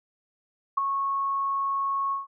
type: tone with ADSR envelope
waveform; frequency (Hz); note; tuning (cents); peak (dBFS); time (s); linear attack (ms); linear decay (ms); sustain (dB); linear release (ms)
sine; 1100; C#6; -14; -16; 0.77-2.27; 11; 4; -8; 150
effects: none